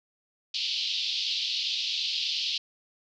white band-pass noise, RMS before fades -30 dBFS, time 0.54-2.58 s, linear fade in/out 5 ms, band 2800 to 4800 Hz, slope 48 dB/octave, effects none

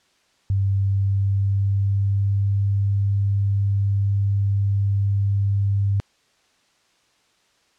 sine tone with pitch glide, 98 to 99.77 Hz, G2 to G2, 0 to +31 cents, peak -17 dBFS, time 0.5-6 s, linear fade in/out 0 ms, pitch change +31 cents, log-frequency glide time 0.67-2.58 s, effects white hiss -62 dBFS RMS until 7.78 s + low-pass 6000 Hz 12 dB/octave

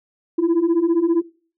sine beating tone pair, 325.8 / 340.8 Hz, E4 / F4, -20 / -42 cents, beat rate 15 Hz, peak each -17 / -15 dBFS, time 0.38-1.22 s, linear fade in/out 10 ms, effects noise-tail reverb RT60 0.4 s tail -19 dB re dry + tanh soft clip ceiling -12 dBFS

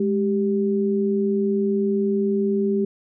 sine tone pair together, 207.7 / 392.1 Hz, G#3 / G4, 0 / 0 cents, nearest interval major seventh, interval 1100 cents, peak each -21 dBFS, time 0-2.85 s, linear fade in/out 5 ms, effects none

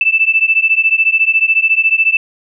sine beating tone pair, 2637 / 2651 Hz, E7 / E7, 0 / +9 cents, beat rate 14 Hz, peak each -12 dBFS, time 0.01-2.17 s, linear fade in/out 2 ms, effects none

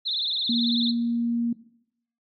sine tone with vibrato, 3832 Hz, A#7, 47 cents sharp, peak -24 dBFS, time 0.05-0.92 s, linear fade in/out 20 ms, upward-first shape triangle, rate 18 Hz, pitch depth 200 cents each way
sine tone, 235.1 Hz, A#3, 15 cents sharp, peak -22 dBFS, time 0.49-1.53 s, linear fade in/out 5 ms
effects noise-tail reverb RT60 0.7 s tail -17 dB re dry + AAC 64 kbps

